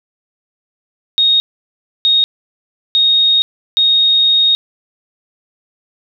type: tone bursts at uneven times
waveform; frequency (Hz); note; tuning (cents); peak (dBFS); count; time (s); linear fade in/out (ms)
sine; 3729; A#7; 0; -8; 4; 1.18-1.4 / 2.05-2.24 / 2.95-3.42 / 3.77-4.55; 0
effects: none